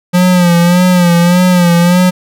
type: tone with vibrato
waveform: square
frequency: 176.6 Hz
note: F3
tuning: 20 cents sharp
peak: -6 dBFS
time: 0.13-2.11 s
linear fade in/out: 20 ms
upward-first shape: sine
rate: 1.7 Hz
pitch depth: 56 cents each way
effects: none